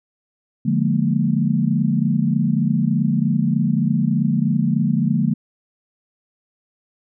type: chord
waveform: sine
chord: Bb dominant seventh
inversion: first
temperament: just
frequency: 145.68 / 174.81 / 209.8 / 233.1 Hz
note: D3 / F3 / Ab3 / Bb3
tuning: -14 / +2 / +18 / 0 cents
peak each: -21 dBFS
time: 0.65-5.34 s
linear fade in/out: 10 ms
effects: none